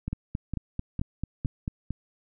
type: two click trains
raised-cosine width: 5 ms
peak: -18 / -17 dBFS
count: 5 / 8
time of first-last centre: 0.08-1.906 / 0.13-1.679 s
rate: 2.19 / 4.52 Hz
effects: none